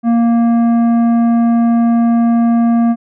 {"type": "tone with tanh clipping", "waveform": "sine", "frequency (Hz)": 233.1, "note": "A#3", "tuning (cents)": 0, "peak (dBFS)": -10, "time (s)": [0.03, 2.96], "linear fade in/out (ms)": 50, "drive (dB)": 10, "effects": []}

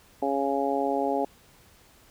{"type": "harmonic tone", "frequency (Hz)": 138.59, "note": "C#3", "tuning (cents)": 0, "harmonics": [2, 3, 4, 5, 6], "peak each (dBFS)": [-30, -30, -30, -30, -30], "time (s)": [0.22, 1.25], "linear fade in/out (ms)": 5, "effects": ["pink hiss -57 dBFS RMS until 2.1 s"]}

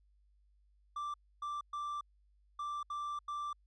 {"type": "tone bursts at uneven times", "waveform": "triangle", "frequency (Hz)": 1174.7, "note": "D6", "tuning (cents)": 0, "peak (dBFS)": -35, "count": 6, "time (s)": [[0.96, 1.14], [1.42, 1.61], [1.73, 2.01], [2.59, 2.83], [2.9, 3.19], [3.28, 3.53]], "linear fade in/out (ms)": 5, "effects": ["added 50 Hz sine -66 dBFS peak until 3.66 s", "resampled to 22050 Hz"]}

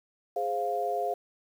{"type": "chord", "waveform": "sine", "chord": "F minor", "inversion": "first", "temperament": "equal", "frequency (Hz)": [415.3, 523.3, 698.5], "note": ["Ab4", "C5", "F5"], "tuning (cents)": [0, 0, 0], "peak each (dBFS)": [-33, -34, -29], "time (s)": [0.36, 1.14], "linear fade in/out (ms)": 5, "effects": ["9-bit"]}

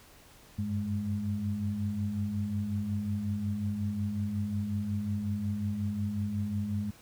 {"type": "tone cluster", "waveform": "sine", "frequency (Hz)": [95.5, 101, 207.9], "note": ["G2", "G#2", "G#3"], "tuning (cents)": [-45, -48, 2], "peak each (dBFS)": [-37, -34, -32], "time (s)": [0.58, 6.91], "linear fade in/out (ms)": 10, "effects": ["pink hiss -56 dBFS RMS until 7.01 s"]}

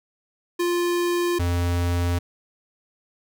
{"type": "tone pair in turn", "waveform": "square", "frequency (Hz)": [349.2, 87.3], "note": ["F4", "F2"], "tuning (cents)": [0, 0], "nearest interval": "2 octaves", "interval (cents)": 2400, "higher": "first", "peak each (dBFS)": -21, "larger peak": "neither", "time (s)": [[0.59, 1.39], [1.39, 2.19]], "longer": "neither", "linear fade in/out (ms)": 10, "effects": []}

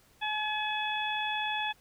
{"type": "harmonic tone", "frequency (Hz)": 852, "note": "G#5", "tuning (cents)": 44, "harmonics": [1, 2, 3, 4], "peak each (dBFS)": [-33, -36, -36, -36], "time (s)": [0.21, 1.73], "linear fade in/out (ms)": 20, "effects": ["pink hiss -63 dBFS RMS until 1.8 s"]}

